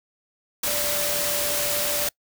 sine tone in noise, 585 Hz, D5, 7 cents flat, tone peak -30 dBFS, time 0.67-2.08 s, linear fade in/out 5 ms, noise white, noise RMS -25 dBFS, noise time 0.63-2.09 s, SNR -8 dB, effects noise-tail reverb RT60 0.1 s tail -25 dB re dry

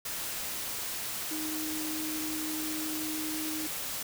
sine tone in noise, 311 Hz, D#4, 1 cent flat, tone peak -35 dBFS, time 1.31-3.67 s, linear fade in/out 5 ms, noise white, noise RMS -36 dBFS, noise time 0.05-4.03 s, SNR -2 dB, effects none

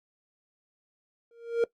triangle tone with exponential growth, 466.2 Hz, A#4, in tune, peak -16 dBFS, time 1.31-1.64 s, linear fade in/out 2 ms, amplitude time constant 71 ms, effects noise-tail reverb RT60 0.1 s tail -20 dB re dry + Opus 48 kbps

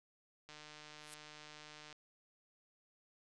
click train, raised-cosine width 0.2 ms, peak -36 dBFS, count 218, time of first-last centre 0.49-1.927 s, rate 151 Hz
violet noise with exponential growth, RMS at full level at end -43 dBFS, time 0.96-1.14 s, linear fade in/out 0 ms, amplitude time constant 38 ms
effects resampled to 24000 Hz

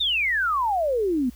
sine exponential sweep, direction down, 3755 to 234.9 Hz, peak -20 dBFS, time 0-1.3 s, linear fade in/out 10 ms, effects added 60 Hz sine -44 dBFS peak until 1.35 s + white hiss -55 dBFS RMS until 1.35 s

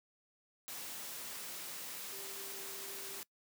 sine tone in noise, 391.8 Hz, G4, 1 cent flat, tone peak -54 dBFS, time 2.12-3.2 s, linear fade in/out 0 ms, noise white, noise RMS -45 dBFS, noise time 0.68-3.23 s, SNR -12 dB, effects noise-tail reverb RT60 0.1 s tail -22 dB re dry + high-pass 150 Hz 12 dB/octave

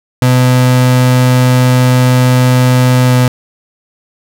35% pulse tone with pitch glide, 126.4 to 125.53 Hz, B2 to B2, +41 to +29 cents, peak -4 dBFS, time 0.22-3.28 s, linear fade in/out 2 ms, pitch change -12 cents, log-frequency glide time 3.05-3.14 s, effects none

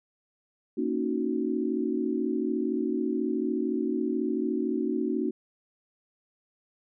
sine chord, D# minor seventh, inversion second, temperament equal, 233.1 / 277.2 / 311.1 / 370 Hz, A#3 / C#4 / D#4 / F#4, 0 / 0 / 0 / 0 cents, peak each -31 dBFS, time 0.77-5.31 s, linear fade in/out 10 ms, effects none

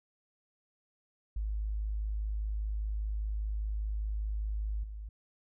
sine tone with level steps, 52.5 Hz, G#1, 19 cents sharp, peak -31 / -39 dBFS, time 1.36-5.09 s, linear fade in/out 5 ms, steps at 4.83 s, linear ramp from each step 10 ms, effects none

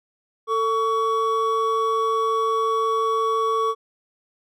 triangle tone pair together, 447 / 1126.4 Hz, A4 / C#6, +27 / +27 cents, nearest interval octave + major third, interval 1600 cents, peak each -21 / -19 dBFS, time 0.47-3.75 s, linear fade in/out 50 ms, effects none

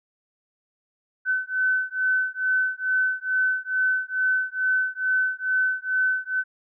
sine beating tone pair, 1516 / 1518.3 Hz, F#6 / F#6, +42 / +44 cents, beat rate 2.3 Hz, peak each -24 dBFS, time 1.25-6.44 s, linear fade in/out 50 ms, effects none

